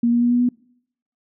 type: tone with pitch steps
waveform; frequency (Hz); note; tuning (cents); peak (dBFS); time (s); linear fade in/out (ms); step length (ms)
sine; 236 / 238.3 / 240.7 / 243.1 / 245.5; A#3 / A#3 / B3 / B3 / B3; +22 / +38 / -44 / -27 / -10; -14; 0.03-0.49; 5; 92
effects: noise-tail reverb RT60 0.7 s tail -25 dB re dry